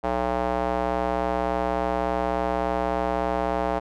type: tone with band-pass filter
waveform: square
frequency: 61.74 Hz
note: B1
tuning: in tune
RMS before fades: -25 dBFS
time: 0.03-3.8 s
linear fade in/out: 20 ms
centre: 730 Hz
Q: 2
effects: none